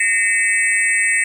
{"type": "tone cluster", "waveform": "sine", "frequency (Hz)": [1842, 2050, 2254, 2615, 8120], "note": ["A#6", "C7", "C#7", "E7", "B8"], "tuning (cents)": [-21, -36, 28, -15, 47], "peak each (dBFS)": [-18, -19, -22, -24, -21], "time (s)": [0, 1.24], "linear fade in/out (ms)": 5, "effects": ["7-bit"]}